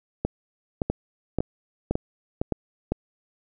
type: two click trains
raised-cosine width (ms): 2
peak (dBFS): -10 / -10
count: 5 / 5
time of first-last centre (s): 0.9-2.92 / 0.25-2.523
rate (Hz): 1.98 / 1.76
effects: none